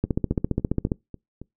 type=two click trains; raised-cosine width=3 ms; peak=-24 / -9 dBFS; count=6 / 14; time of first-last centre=0.05-1.416 / 0.04-0.918 s; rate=3.66 / 14.8 Hz; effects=noise-tail reverb RT60 0.2 s tail -25 dB re dry